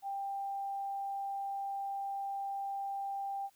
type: tone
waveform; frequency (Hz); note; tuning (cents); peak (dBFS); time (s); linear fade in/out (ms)
sine; 791; G5; +15; -35; 0.02-3.5; 50
effects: white hiss -69 dBFS RMS until 3.55 s